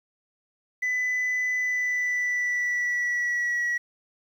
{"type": "tone with pitch glide", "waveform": "sine", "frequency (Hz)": [2000, 1925.2], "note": ["B6", "B6"], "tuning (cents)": [21, -45], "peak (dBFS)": -21, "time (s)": [0.82, 3.78], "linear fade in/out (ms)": 10, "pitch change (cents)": -66, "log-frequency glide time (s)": [1.59, 3.63], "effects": ["tanh soft clip ceiling -22 dBFS", "9-bit"]}